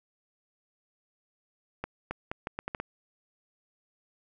accelerating click train, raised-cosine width 0.5 ms, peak -18 dBFS, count 8, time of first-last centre 1.84-2.8 s, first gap 270 ms, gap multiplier 0.76, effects none

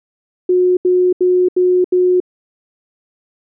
sine tone bursts, 363 Hz, F#4, 33 cents flat, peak -9 dBFS, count 5, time 0.49-2.202 s, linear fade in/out 5 ms, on 280 ms, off 78 ms, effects none

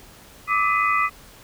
sine tone cluster, 1171 / 1274 / 2008 / 2495 Hz, D6 / D#6 / B6 / D#7, -5 / +41 / +28 / +4 cents, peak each -21 / -24 / -23 / -26 dBFS, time 0.47-1.1 s, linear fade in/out 50 ms, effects pink hiss -47 dBFS RMS until 1.43 s

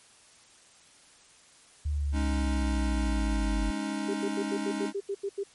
sine linear sweep, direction down, 74.9 to 47.92 Hz, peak -26 dBFS, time 1.85-3.71 s, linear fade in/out 10 ms
square chord, Ab suspended fourth, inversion none, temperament equal, 207.7 / 277.2 / 311.1 Hz, Ab3 / Db4 / Eb4, 0 / 0 / 0 cents, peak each -35 / -36 / -35 dBFS, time 2.12-4.93 s, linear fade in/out 50 ms
sine tone bursts, 397.9 Hz, G4, 26 cents sharp, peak -28 dBFS, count 10, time 4.08-5.437 s, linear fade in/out 10 ms, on 61 ms, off 83 ms
effects white hiss -57 dBFS RMS until 5.54 s + MP3 48 kbps

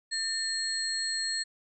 sine tone cluster, 1798 / 4257 / 7980 Hz, A6 / C8 / B8, +37 / +29 / +17 cents, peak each -35 / -31 / -35 dBFS, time 0.11-1.44 s, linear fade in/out 20 ms, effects none

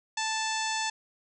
harmonic tone with a mistuned harmonic, 880 Hz, A5, in tune, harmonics 1 / 2 / 3 / 4 / 5 / 6 / 7 / 8 / 9, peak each -32 / -35 / -37 / -38 / -39 / -40 / -40 / -41 / -42 dBFS, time 0.17-0.9 s, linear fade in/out 5 ms, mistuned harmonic 7, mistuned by +24 cents, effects none

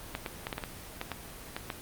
clicks, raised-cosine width 0.3 ms, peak -17 dBFS, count 10, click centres 0.151 / 0.262 / 0.469 / 0.528 / 0.581 / 0.638 / 1.014 / 1.117 / 1.565 / 1.702 s, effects pink hiss -45 dBFS RMS until 1.81 s + Opus 24 kbps

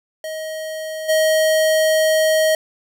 square tone with level steps, 630 Hz, D#5, 21 cents sharp, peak -26 / -14 dBFS, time 0.24-2.55 s, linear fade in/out 2 ms, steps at 1.08 s, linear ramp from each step 20 ms, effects none

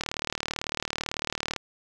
click train, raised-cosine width 0.2 ms, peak -11 dBFS, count 60, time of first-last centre 0.01-1.563 s, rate 38 Hz, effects none

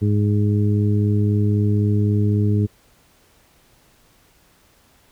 harmonic tone, 103.83 Hz, G#2, in tune, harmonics 1 / 2 / 3 / 4, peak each -16 / -22 / -26 / -28 dBFS, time 0.01-2.67 s, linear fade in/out 20 ms, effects pink hiss -56 dBFS RMS until 5.11 s

